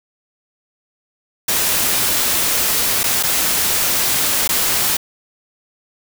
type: noise with dropouts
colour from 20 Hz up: white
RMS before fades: -17 dBFS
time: 1.48-4.97 s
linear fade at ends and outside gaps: 5 ms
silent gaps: 3.033-3.039 / 3.228-3.234 / 4.477-4.49 s
effects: none

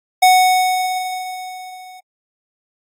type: tone with level ramp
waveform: square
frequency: 740 Hz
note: F#5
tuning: in tune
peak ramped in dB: -7 to -37 dBFS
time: 0.22-2 s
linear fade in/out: 10 ms
effects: AAC 48 kbps

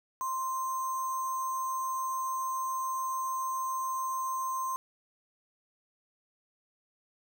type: tone with sample-and-hold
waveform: sine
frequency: 1046.5 Hz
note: C6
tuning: in tune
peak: -30 dBFS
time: 0.21-4.76 s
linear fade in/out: 0 ms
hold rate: 7350 Hz
effects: none

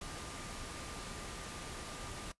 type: tone in noise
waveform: sine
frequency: 1198 Hz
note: D6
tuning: 34 cents sharp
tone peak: -54 dBFS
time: 0.01-2.32 s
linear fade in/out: 5 ms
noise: pink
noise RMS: -45 dBFS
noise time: 0.01-2.32 s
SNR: -12 dB
effects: noise-tail reverb RT60 0.1 s tail -18 dB re dry + resampled to 24000 Hz

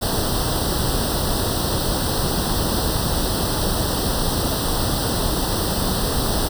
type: noise with comb filter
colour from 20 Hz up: pink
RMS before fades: -21 dBFS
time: 0.01-6.49 s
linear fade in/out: 20 ms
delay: 0.22 ms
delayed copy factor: +0.95
effects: none

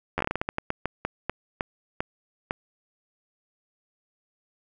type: slowing click train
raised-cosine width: 0.5 ms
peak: -11 dBFS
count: 18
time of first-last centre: 0.18-2.509 s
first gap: 11 ms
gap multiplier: 1.27
effects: none

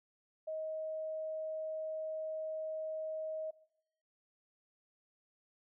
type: tone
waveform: sine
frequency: 630 Hz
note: D#5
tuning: 21 cents sharp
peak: -37 dBFS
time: 0.47-3.51 s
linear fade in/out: 10 ms
effects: noise-tail reverb RT60 0.8 s tail -21 dB re dry

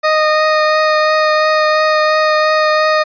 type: tone with vibrato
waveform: 20% pulse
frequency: 618 Hz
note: D#5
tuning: 12 cents flat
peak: -5 dBFS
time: 0.03-3.04 s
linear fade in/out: 20 ms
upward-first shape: triangle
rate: 2.9 Hz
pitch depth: 12 cents each way
effects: resampled to 11025 Hz

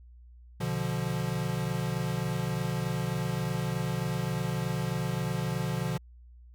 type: chord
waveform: square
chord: B diminished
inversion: none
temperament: equal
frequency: 123.47 / 146.83 / 174.61 Hz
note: B2 / D3 / F3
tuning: 0 / 0 / 0 cents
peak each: -34 dBFS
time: 0.6-5.98 s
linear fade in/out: 10 ms
effects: added 60 Hz sine -49 dBFS peak until 6.54 s

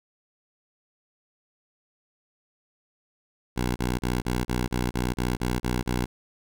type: tone bursts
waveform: 10% pulse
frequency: 61.4 Hz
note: B1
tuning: 9 cents flat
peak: -16 dBFS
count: 11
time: 3.56-6.06 s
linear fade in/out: 20 ms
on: 200 ms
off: 30 ms
effects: none

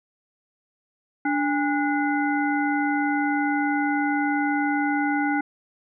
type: harmonic tone with a mistuned harmonic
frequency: 292.3 Hz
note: D4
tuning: 8 cents flat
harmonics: 1 / 3 / 5 / 7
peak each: -23 / -26 / -28 / -32 dBFS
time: 1.25-5.41 s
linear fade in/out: 5 ms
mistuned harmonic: 3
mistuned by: -130 cents
effects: none

